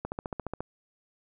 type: click train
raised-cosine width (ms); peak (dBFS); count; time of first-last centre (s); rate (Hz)
1; -19; 9; 0.05-0.606; 14.4
effects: none